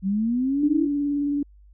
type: linear sweep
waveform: sine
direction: up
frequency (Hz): 185 to 337.3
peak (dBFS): -20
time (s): 0.02-0.88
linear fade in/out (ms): 50
type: tone with vibrato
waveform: sine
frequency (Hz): 287.2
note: D4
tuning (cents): -39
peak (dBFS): -21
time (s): 0.63-1.43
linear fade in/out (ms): 5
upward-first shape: sine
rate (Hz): 19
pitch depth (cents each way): 19
effects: added 50 Hz sine -48 dBFS peak until 1.73 s